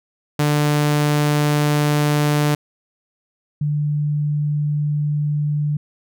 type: tone pair in turn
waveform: sawtooth / sine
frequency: 148.1 / 148.1 Hz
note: D3 / D3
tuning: +15 / +15 cents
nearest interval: unison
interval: 0 cents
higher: neither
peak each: -11 / -17 dBFS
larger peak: first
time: 0.39-2.55 / 3.61-5.77 s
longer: neither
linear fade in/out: 5 ms
effects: none

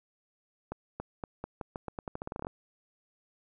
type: accelerating click train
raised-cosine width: 1 ms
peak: -22 dBFS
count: 18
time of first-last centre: 0.72-2.469 s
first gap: 280 ms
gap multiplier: 0.85
effects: none

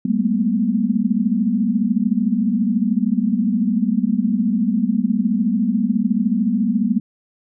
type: tone cluster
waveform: sine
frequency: 192.9 / 211.7 / 225.7 / 245.5 Hz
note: G3 / G#3 / A3 / B3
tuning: -28 / +33 / +44 / -10 cents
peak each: -21 dBFS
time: 0.05-7 s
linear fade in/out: 5 ms
effects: none

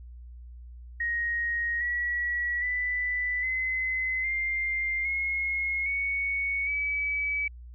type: tone with pitch steps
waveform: sine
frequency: 1877 / 1930.9 / 1986.3 / 2043 / 2102 / 2162 / 2224 / 2288 Hz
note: A#6 / B6 / B6 / C7 / C7 / C#7 / C#7 / D7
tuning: +11 / -40 / +9 / -42 / +7 / -44 / +5 / -46 cents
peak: -26 dBFS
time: 1-7.48 s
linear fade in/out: 5 ms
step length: 810 ms
effects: added 60 Hz sine -42 dBFS peak until 7.74 s

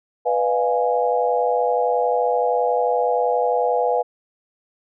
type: chord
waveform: sine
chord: F half-diminished seventh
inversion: second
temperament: equal with one note detuned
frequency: 493.9 / 607.7 / 698.5 / 830.6 Hz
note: Cb5 / Eb5 / F5 / Ab5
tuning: 0 / -41 / 0 / 0 cents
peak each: -20 / -26 / -22 / -23 dBFS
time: 0.25-4.03 s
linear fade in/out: 20 ms
effects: none

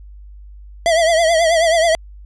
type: tone with vibrato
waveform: square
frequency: 659.3 Hz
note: E5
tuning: in tune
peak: -12 dBFS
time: 0.86-1.95 s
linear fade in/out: 0 ms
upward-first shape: triangle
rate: 9.3 Hz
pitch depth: 93 cents each way
effects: added 50 Hz sine -35 dBFS peak until 2.25 s + resampled to 22050 Hz

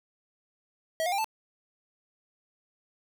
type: tone with pitch steps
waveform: square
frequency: 644 / 714.6 / 792.9 / 879.7 Hz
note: E5 / F5 / G5 / A5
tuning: -41 / +40 / +20 / -1 cents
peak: -27 dBFS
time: 1-1.244 s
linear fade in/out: 0 ms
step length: 61 ms
effects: none

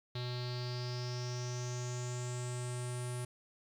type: tone with low-pass filter sweep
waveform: square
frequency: 123.47 Hz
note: B2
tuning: in tune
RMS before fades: -39 dBFS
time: 0.15-3.25 s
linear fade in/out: 5 ms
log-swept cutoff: 4000 to 10000 Hz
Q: 6.9
effects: 11-bit

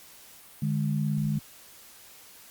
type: tone pair together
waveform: sine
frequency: 149.39 / 207.7 Hz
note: D3 / G#3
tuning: +30 / 0 cents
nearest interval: tritone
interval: 570 cents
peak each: -26 / -29 dBFS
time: 0.62-1.39 s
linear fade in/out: 5 ms
effects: white hiss -51 dBFS RMS until 2.5 s + Opus 48 kbps

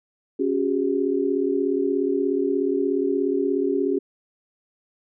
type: chord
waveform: sine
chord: C# suspended fourth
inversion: none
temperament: equal with one note detuned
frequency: 277.2 / 370 / 406.8 Hz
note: C#4 / F#4 / G#4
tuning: 0 / 0 / -36 cents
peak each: -24 dBFS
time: 0.39-3.99 s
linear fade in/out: 10 ms
effects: none

